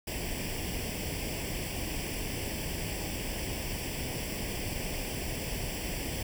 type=noise with comb filter; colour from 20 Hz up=pink; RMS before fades=-35 dBFS; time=0.07-6.23 s; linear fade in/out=5 ms; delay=0.38 ms; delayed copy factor=+0.8; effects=none